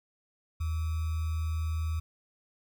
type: tone with sample-and-hold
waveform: sine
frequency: 80.1 Hz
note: E2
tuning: 49 cents flat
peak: -28 dBFS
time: 0.6-2 s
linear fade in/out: 10 ms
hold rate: 1225 Hz
effects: none